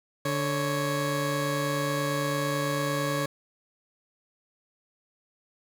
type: tone pair together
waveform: 20% pulse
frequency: 145.87 / 554.4 Hz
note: D3 / C#5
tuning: -11 / 0 cents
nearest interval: octave + major seventh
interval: 2311 cents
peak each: -24 dBFS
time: 0.25-3.26 s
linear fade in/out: 5 ms
effects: none